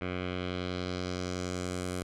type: tone with low-pass filter sweep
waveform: 10% pulse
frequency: 90.6 Hz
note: F#2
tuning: 36 cents flat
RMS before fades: -35 dBFS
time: 0.01-2.03 s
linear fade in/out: 5 ms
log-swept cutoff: 2400 to 10000 Hz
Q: 2
effects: none